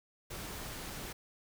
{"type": "noise", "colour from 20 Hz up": "pink", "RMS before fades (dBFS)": -43, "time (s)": [0.3, 1.13], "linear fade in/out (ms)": 10, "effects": []}